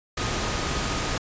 sine tone in noise, 1244.5 Hz, D#6, in tune, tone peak -37 dBFS, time 0.17-1.18 s, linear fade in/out 5 ms, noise pink, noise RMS -27 dBFS, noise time 0.17-1.18 s, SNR -13 dB, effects resampled to 16000 Hz

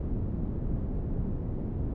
pink low-pass noise, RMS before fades -31 dBFS, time 0-1.94 s, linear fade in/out 5 ms, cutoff 260 Hz, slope 12 dB/octave, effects none

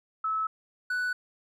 sine / triangle tone pair in turn, 1300 / 1485.3 Hz, E6 / F#6, -24 / +6 cents, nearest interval major second, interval 230 cents, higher second, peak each -26 / -25 dBFS, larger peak second, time 0.24-0.47 / 0.9-1.13 s, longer neither, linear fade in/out 5 ms, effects none

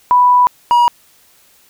sine / triangle tone pair in turn, 987.8 / 959.7 Hz, B5 / B5, 0 / -50 cents, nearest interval unison, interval 50 cents, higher first, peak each -6 / -5 dBFS, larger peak second, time 0.11-0.47 / 0.71-0.88 s, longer first, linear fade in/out 0 ms, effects white hiss -50 dBFS RMS until 1.69 s

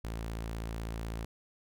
sawtooth tone, 56 Hz, A1, 31 cents sharp, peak -32 dBFS, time 0.04-1.25 s, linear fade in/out 5 ms, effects none

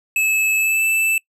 square tone with pitch glide, 2602 to 2641 Hz, E7 to E7, -23 to +3 cents, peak -16 dBFS, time 0.16-1.18 s, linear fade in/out 2 ms, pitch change +26 cents, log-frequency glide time 0.57-0.84 s, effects noise-tail reverb RT60 0.1 s tail -23 dB re dry

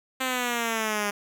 5% pulse exponential sweep, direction down, 262.5 to 202.6 Hz, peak -14 dBFS, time 0.2-1.11 s, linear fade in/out 10 ms, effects none

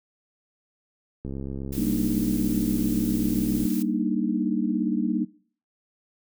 click train, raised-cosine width 3 ms, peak -21 dBFS, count 164, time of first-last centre 1.25-3.654 s, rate 67.8 Hz
blue noise, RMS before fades -38 dBFS, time 1.72-3.83 s, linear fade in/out 10 ms
sine chord, Eb major seventh, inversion first, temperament equal, 196 / 233.1 / 293.7 / 311.1 Hz, G3 / Bb3 / D4 / Eb4, 0 / 0 / 0 / 0 cents, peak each -28 / -26 / -29 / -29 dBFS, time 1.77-5.25 s, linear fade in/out 10 ms
effects noise-tail reverb RT60 0.5 s tail -22 dB re dry

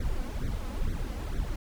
brown noise with flanger, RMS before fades -31 dBFS, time 0-1.56 s, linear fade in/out 5 ms, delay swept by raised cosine 0.49 to 3.99 ms, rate 2.2 Hz, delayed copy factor +0.95, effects none

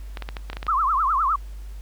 clicks, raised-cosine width 0.3 ms, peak -16 dBFS, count 9, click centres 0.172 / 0.223 / 0.289 / 0.368 / 0.5 / 0.531 / 0.569 / 0.629 / 0.667 s
sine tone with vibrato, 1174.7 Hz, D6, in tune, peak -18 dBFS, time 0.68-1.36 s, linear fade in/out 5 ms, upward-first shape triangle, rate 9.8 Hz, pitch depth 270 cents each way
effects added 50 Hz sine -33 dBFS peak until 1.81 s + pink hiss -54 dBFS RMS until 1.81 s

